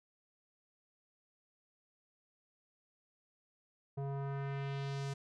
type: tone with low-pass filter sweep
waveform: square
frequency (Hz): 138.59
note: C#3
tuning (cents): 0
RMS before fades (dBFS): -39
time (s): 3.97-5.14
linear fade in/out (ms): 10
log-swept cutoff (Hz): 670 to 7600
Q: 1.3
effects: none